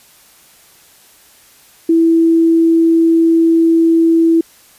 sine tone, 329.6 Hz, E4, in tune, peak -7 dBFS, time 1.89-4.41 s, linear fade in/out 5 ms, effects white hiss -46 dBFS RMS until 4.78 s + resampled to 32000 Hz

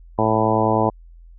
harmonic tone with a mistuned harmonic, 110 Hz, A2, in tune, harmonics 1 / 2 / 3 / 4 / 5 / 6 / 7 / 8 / 9, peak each -24 / -24 / -24 / -24 / -24 / -24 / -24 / -24 / -24 dBFS, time 0.18-0.9 s, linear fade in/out 10 ms, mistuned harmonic 1, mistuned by +18 cents, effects added 42 Hz sine -41 dBFS peak until 1.38 s

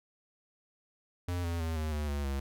square tone with pitch steps, 88.4 / 84.75 / 81.25 / 77.9 / 74.68 / 71.6 / 68.64 Hz, F2 / E2 / E2 / D#2 / D2 / D2 / C#2, +22 / +49 / -24 / +3 / +30 / -43 / -16 cents, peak -32 dBFS, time 1.28-2.4 s, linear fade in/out 5 ms, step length 160 ms, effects none

